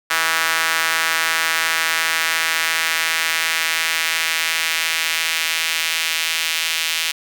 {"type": "tone with high-pass filter sweep", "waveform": "sawtooth", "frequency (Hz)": 162.8, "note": "E3", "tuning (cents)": -21, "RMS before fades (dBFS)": -20, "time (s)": [0.1, 7.12], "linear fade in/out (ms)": 10, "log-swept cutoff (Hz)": [1500, 2700], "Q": 1.6, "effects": []}